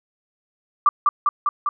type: tone with echo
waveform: sine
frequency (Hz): 1176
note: D6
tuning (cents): +2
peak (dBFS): -10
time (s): 0.86-0.89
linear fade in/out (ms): 2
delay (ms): 200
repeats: 4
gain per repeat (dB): -2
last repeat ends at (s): 1.69
effects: none